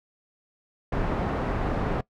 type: low-pass noise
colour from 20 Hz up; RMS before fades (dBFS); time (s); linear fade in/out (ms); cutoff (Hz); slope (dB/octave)
pink; -27; 0.92-2.01; 5; 1200; 12
effects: noise-tail reverb RT60 0.1 s tail -21 dB re dry